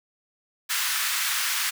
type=high-pass noise; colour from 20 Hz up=pink; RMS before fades=-26 dBFS; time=0.69-1.71 s; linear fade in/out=20 ms; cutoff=1300 Hz; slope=24 dB/octave; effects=none